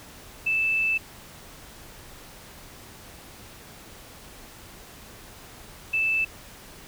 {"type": "tone pair in turn", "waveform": "sine", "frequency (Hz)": [2637, 2637], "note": ["E7", "E7"], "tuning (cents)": [0, 0], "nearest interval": "unison", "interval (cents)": 0, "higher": "neither", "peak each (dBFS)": -21, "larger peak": "neither", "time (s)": [[0.46, 0.98], [5.93, 6.25]], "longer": "first", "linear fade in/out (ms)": 10, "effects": ["pink hiss -46 dBFS RMS until 6.87 s"]}